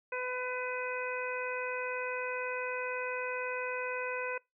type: harmonic tone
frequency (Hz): 502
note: B4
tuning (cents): +28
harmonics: 1 / 2 / 3 / 4 / 5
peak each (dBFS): -37 / -41 / -40 / -44 / -40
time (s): 0.12-4.38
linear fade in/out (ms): 5
effects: noise-tail reverb RT60 0.2 s tail -24 dB re dry